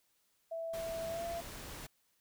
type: tone with pitch glide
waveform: sine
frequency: 659.3 to 678.6 Hz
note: E5 to F5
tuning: 0 to -50 cents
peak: -37 dBFS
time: 0.51-1.41 s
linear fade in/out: 10 ms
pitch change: +50 cents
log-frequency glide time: 1.09-1.22 s
type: noise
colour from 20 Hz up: pink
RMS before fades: -47 dBFS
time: 0.73-1.87 s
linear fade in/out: 10 ms
effects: white hiss -75 dBFS RMS until 2.2 s